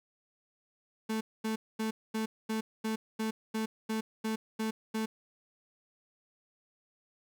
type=tone bursts; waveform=35% pulse; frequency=220 Hz; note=A3; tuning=in tune; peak=-29 dBFS; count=12; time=1.09-5.06 s; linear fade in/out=10 ms; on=120 ms; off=230 ms; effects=none